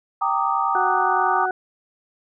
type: chord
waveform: sine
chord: Eb major seventh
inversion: first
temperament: equal with one note detuned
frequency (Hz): 784 / 921.6 / 1174.7 / 1244.5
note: G5 / Bb5 / D6 / Eb6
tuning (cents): 0 / -20 / 0 / 0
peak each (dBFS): -24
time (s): 0.21-1.46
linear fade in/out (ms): 10
type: harmonic tone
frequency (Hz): 371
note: F#4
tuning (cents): +5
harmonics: 1 / 2 / 4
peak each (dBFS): -28 / -23 / -26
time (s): 0.75-1.51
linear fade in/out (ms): 2
effects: none